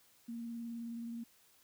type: tone with vibrato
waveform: sine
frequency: 232.8 Hz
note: A#3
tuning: 2 cents flat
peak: -40 dBFS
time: 0.28-1.24 s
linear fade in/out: 10 ms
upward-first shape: square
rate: 19 Hz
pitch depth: 15 cents each way
effects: white hiss -67 dBFS RMS until 1.63 s